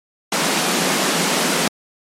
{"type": "high-pass noise", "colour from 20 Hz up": "pink", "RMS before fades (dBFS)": -18, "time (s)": [0.32, 1.68], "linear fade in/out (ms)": 5, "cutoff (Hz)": 160, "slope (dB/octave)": 96, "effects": ["low-pass 10000 Hz 12 dB/octave", "MP3 64 kbps"]}